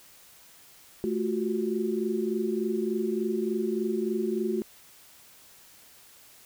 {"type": "tone cluster", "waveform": "sine", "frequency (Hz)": [217.7, 353.6, 377], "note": ["A3", "F4", "F#4"], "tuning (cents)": [-18, 22, 32], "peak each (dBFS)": -30, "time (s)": [1.04, 4.62], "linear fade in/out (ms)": 0, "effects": ["white hiss -54 dBFS RMS until 6.45 s"]}